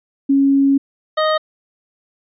sine / 25% pulse tone pair in turn, 275.6 / 622.3 Hz, C#4 / D#5, -10 / 0 cents, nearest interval octave + major second, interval 1410 cents, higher second, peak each -10 dBFS, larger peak neither, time 0.29-0.78 / 1.17-1.38 s, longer first, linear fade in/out 10 ms, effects resampled to 11025 Hz

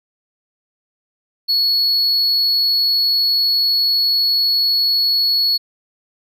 triangle tone, 4376 Hz, C#8, 23 cents flat, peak -12 dBFS, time 1.48-5.58 s, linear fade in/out 20 ms, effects none

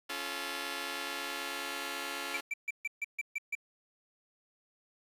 5% pulse chord, Db augmented, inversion none, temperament just, 277.2 / 346.5 / 433.1 Hz, Db4 / F4 / A4, 0 / -14 / -27 cents, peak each -30 dBFS, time 0.09-2.41 s, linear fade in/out 10 ms
triangle tone bursts, 2334 Hz, D7, 11 cents flat, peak -30 dBFS, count 8, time 2.34-3.552 s, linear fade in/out 5 ms, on 29 ms, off 140 ms
effects resampled to 32000 Hz + 10-bit

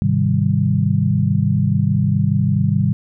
sine chord, Ab major seventh, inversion none, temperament equal, 103.83 / 130.81 / 155.56 / 196 Hz, Ab2 / C3 / Eb3 / G3, 0 / 0 / 0 / 0 cents, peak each -19 dBFS, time 0.02-2.93 s, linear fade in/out 0 ms, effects none

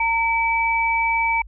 sine tone pair together, 913 / 2301 Hz, A#5 / D7, -36 / -36 cents, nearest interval octave + major third, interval 1600 cents, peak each -20 dBFS, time 0-1.42 s, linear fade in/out 5 ms, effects added 50 Hz sine -38 dBFS peak until 1.47 s

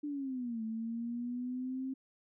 sine linear two-way sweep, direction down then up, 298.3 to 220 to 266 Hz, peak -35 dBFS, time 0.03-1.94 s, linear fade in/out 10 ms, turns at 0.63 s, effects none

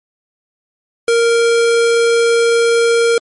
square tone, 465.4 Hz, A#4, 3 cents flat, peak -10 dBFS, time 1.08-3.18 s, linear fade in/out 2 ms, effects MP3 48 kbps

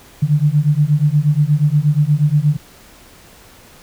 sine beating tone pair, 144.4 / 152.8 Hz, D3 / D#3, -29 / -31 cents, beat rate 8.4 Hz, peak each -14 dBFS, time 0.22-2.57 s, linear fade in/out 10 ms, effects pink hiss -44 dBFS RMS until 3.82 s

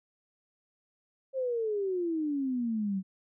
sine exponential sweep, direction down, 540 to 185.6 Hz, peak -28 dBFS, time 1.33-3.03 s, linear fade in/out 50 ms, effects none

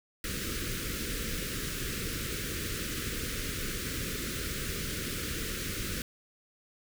pink band-stop noise, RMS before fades -35 dBFS, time 0.24-6.02 s, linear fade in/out 2 ms, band 510 to 1300 Hz, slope 48 dB/octave, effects none

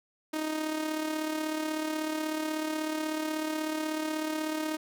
sawtooth tone with amplitude modulation, 311.1 Hz, D#4, in tune, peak -24 dBFS, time 0.33-4.77 s, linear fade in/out 10 ms, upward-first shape sine, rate 36.3 Hz, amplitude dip 50%, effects none

